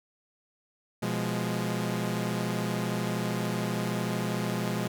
sawtooth chord, F diminished, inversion second, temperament equal, 123.47 / 174.61 / 207.7 Hz, Cb3 / F3 / Ab3, 0 / 0 / 0 cents, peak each -29 / -29 / -28 dBFS, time 1.02-4.88 s, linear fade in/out 10 ms, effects none

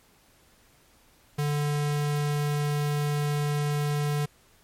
square tone, 146.83 Hz, D3, in tune, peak -25 dBFS, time 1.38-4.26 s, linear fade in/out 10 ms, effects pink hiss -60 dBFS RMS until 4.63 s + MP3 64 kbps

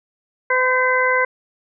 harmonic tone with a mistuned harmonic, 509 Hz, C5, 48 cents flat, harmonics 1 / 2 / 3 / 4, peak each -20 / -20 / -20 / -20 dBFS, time 0.5-1.25 s, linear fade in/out 5 ms, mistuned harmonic 3, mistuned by +21 cents, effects none

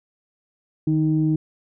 sine tone pair together, 154.51 / 312.7 Hz, D#3 / D#4, -12 / +9 cents, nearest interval octave, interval 1221 cents, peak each -19 dBFS, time 0.87-1.36 s, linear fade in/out 5 ms, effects tanh soft clip ceiling -9 dBFS

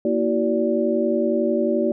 sine tone cluster, 234.6 / 326.6 / 377.8 / 579 Hz, A#3 / E4 / F#4 / D5, +11 / -16 / +36 / -25 cents, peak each -23 / -24 / -23 / -23 dBFS, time 0.05-1.92 s, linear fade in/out 2 ms, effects none

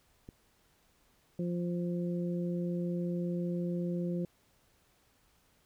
click, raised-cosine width 3 ms, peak -33 dBFS, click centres 0.289 s
harmonic tone, 174.61 Hz, F3, in tune, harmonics 1 / 2 / 3, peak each -32 / -38 / -42 dBFS, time 1.39-4.25 s, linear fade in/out 2 ms
effects pink hiss -69 dBFS RMS until 5.65 s

